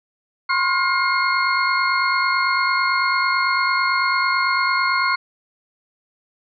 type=tone cluster; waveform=sine; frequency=1028 / 1077 / 1425 / 2135 / 4321 Hz; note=C6 / C6 / F6 / C7 / C#8; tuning=-31 / +50 / +34 / +34 / -45 cents; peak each=-26 / -21 / -22 / -22 / -27 dBFS; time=0.49-5.16 s; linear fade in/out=10 ms; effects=none